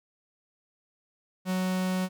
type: tone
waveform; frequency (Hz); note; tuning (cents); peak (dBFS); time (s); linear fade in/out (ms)
45% pulse; 185.3; F#3; +3; -26; 1.45-2.09; 50
effects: none